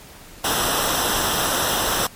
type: noise with comb filter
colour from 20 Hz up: pink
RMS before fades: -21 dBFS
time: 0.44-2.07 s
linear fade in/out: 5 ms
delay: 0.44 ms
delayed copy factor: -0.7
effects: pink hiss -43 dBFS RMS until 2.15 s + MP3 64 kbps